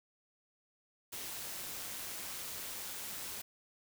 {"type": "noise with amplitude modulation", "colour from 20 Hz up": "white", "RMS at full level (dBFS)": -41, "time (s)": [1.12, 3.42], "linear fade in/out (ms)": 10, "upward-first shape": "sine", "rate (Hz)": 191, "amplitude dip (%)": 45, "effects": []}